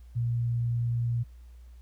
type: tone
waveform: sine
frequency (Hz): 118.5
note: A#2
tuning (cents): +29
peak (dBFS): -25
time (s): 0.15-1.24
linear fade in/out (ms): 20
effects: added 60 Hz sine -46 dBFS peak until 1.81 s + pink hiss -68 dBFS RMS until 1.81 s